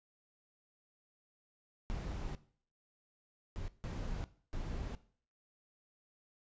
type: noise bursts at uneven times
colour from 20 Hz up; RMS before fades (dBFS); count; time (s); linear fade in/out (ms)
brown; -40; 4; 1.9-2.35 / 3.56-3.68 / 3.84-4.24 / 4.53-4.95; 0
effects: noise-tail reverb RT60 0.5 s tail -17 dB re dry + resampled to 16000 Hz